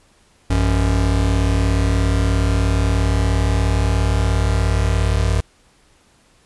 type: tone pair together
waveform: square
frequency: 55.52 / 92.5 Hz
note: A1 / F#2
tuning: +16 / 0 cents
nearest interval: major sixth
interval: 884 cents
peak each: -18 dBFS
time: 0.5-5.41 s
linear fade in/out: 5 ms
effects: pink hiss -55 dBFS RMS until 6.45 s + resampled to 24000 Hz